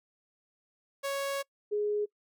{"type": "tone pair in turn", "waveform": ["sawtooth", "sine"], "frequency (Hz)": [554.4, 416.7], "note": ["C#5", "G#4"], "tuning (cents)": [0, 6], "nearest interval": "perfect fourth", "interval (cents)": 494, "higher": "first", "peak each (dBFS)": -27, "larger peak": "neither", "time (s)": [[1.03, 1.43], [1.71, 2.06]], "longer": "first", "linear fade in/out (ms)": 20, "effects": ["noise-tail reverb RT60 0.1 s tail -25 dB re dry"]}